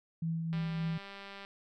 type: tone with tremolo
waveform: sine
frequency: 164 Hz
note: E3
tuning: 9 cents flat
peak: -30 dBFS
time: 0.22-0.98 s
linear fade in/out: 5 ms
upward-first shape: triangle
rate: 3.5 Hz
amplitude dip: 35%
type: click train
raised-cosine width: 0.3 ms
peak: -31 dBFS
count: 183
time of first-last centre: 0.53-1.449 s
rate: 198 Hz
effects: none